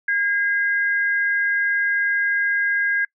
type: tone pair together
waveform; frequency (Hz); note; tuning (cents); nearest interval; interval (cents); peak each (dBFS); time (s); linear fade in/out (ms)
sine; 1626.3 / 2049; G#6 / C7; -37 / -37; major third; 400; -18 / -26; 0.08-3.05; 5
effects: noise-tail reverb RT60 0.1 s tail -25 dB re dry